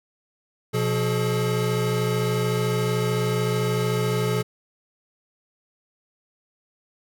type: tone cluster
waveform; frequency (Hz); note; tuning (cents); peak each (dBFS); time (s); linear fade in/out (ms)
square; 123.6 / 177.2 / 426.6; B2 / F3 / G#4; +2 / +25 / +46; -25 / -29 / -26; 0.73-4.43; 20
effects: none